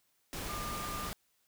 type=tone in noise; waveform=sine; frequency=1200 Hz; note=D6; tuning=37 cents sharp; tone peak=-40 dBFS; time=0.49-1.09 s; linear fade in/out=0 ms; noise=pink; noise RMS=-40 dBFS; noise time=0.33-1.13 s; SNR=-3 dB; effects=white hiss -74 dBFS RMS until 1.47 s